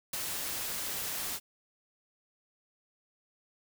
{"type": "noise with ADSR envelope", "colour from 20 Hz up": "white", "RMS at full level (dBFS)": -33, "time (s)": [0.13, 1.4], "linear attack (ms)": 5, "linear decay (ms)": 17, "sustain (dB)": -3, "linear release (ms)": 49, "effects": []}